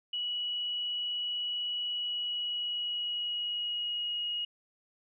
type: tone with pitch glide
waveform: sine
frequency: 2931 to 2886 Hz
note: F#7 to F#7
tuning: -17 to -44 cents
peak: -31 dBFS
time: 0.13-4.45 s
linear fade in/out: 5 ms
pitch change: -27 cents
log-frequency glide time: 1.84-4.27 s
effects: none